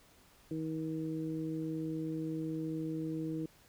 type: harmonic tone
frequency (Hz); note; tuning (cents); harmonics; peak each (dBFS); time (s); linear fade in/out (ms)
158.9; D#3; +37; 1 / 2 / 3; -40 / -36 / -45; 0.51-3.46; 2
effects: pink hiss -63 dBFS RMS until 3.68 s